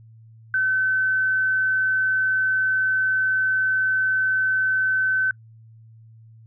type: tone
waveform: sine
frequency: 1526 Hz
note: G6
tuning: 47 cents flat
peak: -18 dBFS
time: 0.54-5.31 s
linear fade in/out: 2 ms
effects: noise-tail reverb RT60 0.1 s tail -26 dB re dry + added 112 Hz sine -45 dBFS peak until 6.46 s